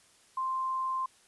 sine tone, 1046.5 Hz, C6, in tune, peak -29 dBFS, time 0.37-1.06 s, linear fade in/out 5 ms, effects white hiss -62 dBFS RMS until 1.27 s + resampled to 24000 Hz

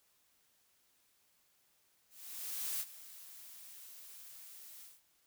blue noise with ADSR envelope, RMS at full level -37 dBFS, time 2.09-5.02 s, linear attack 710 ms, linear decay 47 ms, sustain -16 dB, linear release 200 ms, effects white hiss -73 dBFS RMS until 5.26 s

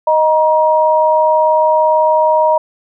sine tone pair together, 622.3 / 948.7 Hz, D#5 / A#5, 0 / +30 cents, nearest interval perfect fifth, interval 730 cents, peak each -11 dBFS, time 0.07-2.58 s, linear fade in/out 5 ms, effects none

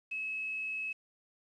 sine tone with quantisation, 2580 Hz, E7, 38 cents flat, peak -34 dBFS, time 0.11-0.93 s, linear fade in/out 10 ms, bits 9, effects low-pass 6000 Hz 12 dB/octave

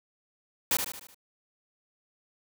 white noise with echo, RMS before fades -25 dBFS, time 0.71-0.77 s, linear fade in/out 2 ms, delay 75 ms, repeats 5, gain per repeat -6 dB, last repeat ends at 1.145 s, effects none

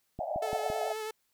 pink band-pass noise, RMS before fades -34 dBFS, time 0.19-0.93 s, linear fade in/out 10 ms, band 600 to 790 Hz, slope 96 dB/octave
click train, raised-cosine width 3 ms, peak -27 dBFS, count 4, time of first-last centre 0.19-0.701 s, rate 5.87 Hz
sawtooth tone with vibrato, 434.2 Hz, A4, 23 cents flat, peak -31 dBFS, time 0.42-1.11 s, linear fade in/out 5 ms, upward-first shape sine, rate 9.3 Hz, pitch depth 24 cents each way
effects white hiss -75 dBFS RMS until 1.33 s

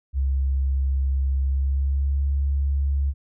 sine tone with pitch glide, 67.4 to 69.62 Hz, C#2 to C#2, -48 to +8 cents, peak -19 dBFS, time 0.13-3.14 s, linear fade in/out 50 ms, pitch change +56 cents, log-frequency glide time 1.42-2.21 s, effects none

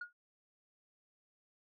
sine tone with exponential decay, 1438 Hz, F#6, 50 cents flat, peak -35 dBFS, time 0.01-0.13 s, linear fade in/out 5 ms, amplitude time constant 24 ms, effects tanh soft clip ceiling -37 dBFS

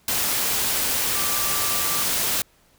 sine tone in noise, 1174.7 Hz, D6, in tune, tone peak -32 dBFS, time 1.15-2.03 s, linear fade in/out 2 ms, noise white, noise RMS -23 dBFS, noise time 0.08-2.42 s, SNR -12 dB, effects pink hiss -59 dBFS RMS until 2.78 s

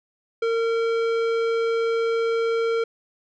sine tone with tanh clipping, 457.7 Hz, A#4, 32 cents flat, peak -22 dBFS, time 0.42-2.84 s, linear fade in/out 5 ms, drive 15 dB, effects none

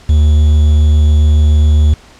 triangle tone with quantisation, 75.6 Hz, D#2, 49 cents flat, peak -3 dBFS, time 0.09-1.94 s, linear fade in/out 5 ms, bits 5, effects pink hiss -41 dBFS RMS until 2.19 s + low-pass 7000 Hz 12 dB/octave

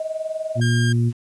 sine tone with tremolo, 633 Hz, D#5, 30 cents sharp, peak -20 dBFS, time 0-0.6 s, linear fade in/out 2 ms, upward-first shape triangle, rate 20 Hz, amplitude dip 85%
harmonic tone, 118.2 Hz, A#2, 24 cents sharp, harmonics 1 / 2 / 3, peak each -16 / -24 / -31 dBFS, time 0.55-1.13 s, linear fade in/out 50 ms
sawtooth tone, 1608 Hz, G6, 44 cents sharp, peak -21 dBFS, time 0.61-0.93 s, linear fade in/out 10 ms
effects resampled to 22050 Hz + 8-bit

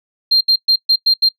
sine tone bursts at uneven times, 4186 Hz, C8, in tune, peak -7 dBFS, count 6, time 0.31-0.41 / 0.48-0.56 / 0.68-0.76 / 0.89-0.96 / 1.06-1.14 / 1.22-1.29 s, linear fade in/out 10 ms, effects noise-tail reverb RT60 0.1 s tail -22 dB re dry + tanh soft clip ceiling -5 dBFS

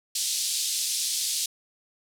pink band-pass noise, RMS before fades -28 dBFS, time 0.15-1.46 s, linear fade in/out 5 ms, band 3800 to 11000 Hz, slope 24 dB/octave, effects none

